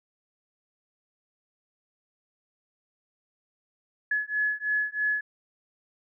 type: beating tone pair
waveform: sine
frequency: 1700 / 1703.1 Hz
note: G#6 / G#6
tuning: +40 / +43 cents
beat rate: 3.1 Hz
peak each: -28 dBFS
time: 4.11-5.21 s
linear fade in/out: 5 ms
effects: none